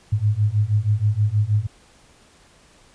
sine beating tone pair, 102 / 108.3 Hz, G#2 / A2, -31 / -27 cents, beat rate 6.3 Hz, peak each -20 / -19 dBFS, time 0.12-1.67 s, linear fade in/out 10 ms, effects pink hiss -53 dBFS RMS until 2.94 s + resampled to 22050 Hz

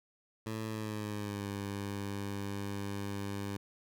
15% pulse tone with pitch glide, 110 to 100.29 Hz, A2 to G2, 0 to +40 cents, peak -30 dBFS, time 0.46-3.57 s, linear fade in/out 5 ms, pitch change -160 cents, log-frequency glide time 0.67-1.48 s, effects none

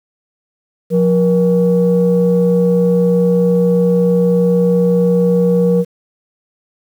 sine tone pair together, 177.62 / 476.1 Hz, F3 / A#4, +30 / +37 cents, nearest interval octave + perfect fourth, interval 1707 cents, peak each -11 dBFS, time 0.9-5.85 s, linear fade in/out 50 ms, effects tanh soft clip ceiling -3 dBFS + 7-bit

